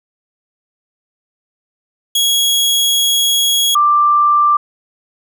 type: tone pair in turn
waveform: sawtooth / sine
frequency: 3322 / 1180.3 Hz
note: G#7 / D6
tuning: 0 / +8 cents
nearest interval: octave + tritone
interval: 1792 cents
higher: first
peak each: -8 dBFS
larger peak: neither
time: 2.15-3.75 / 3.75-4.57 s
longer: first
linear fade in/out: 5 ms
effects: none